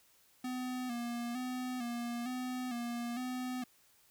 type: tone with vibrato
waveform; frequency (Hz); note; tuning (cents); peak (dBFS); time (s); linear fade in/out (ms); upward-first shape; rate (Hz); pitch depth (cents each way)
square; 245; B3; -14; -37; 0.44-3.64; 5; square; 1.1; 53
effects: white hiss -67 dBFS RMS until 4.1 s